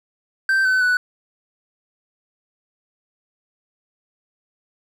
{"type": "tone with pitch steps", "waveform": "triangle", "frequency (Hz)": [1560, 1518, 1484], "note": ["G6", "F#6", "F#6"], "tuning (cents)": [-9, 44, 5], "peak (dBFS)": -13, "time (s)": [0.49, 0.97], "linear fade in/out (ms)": 2, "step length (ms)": 160, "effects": []}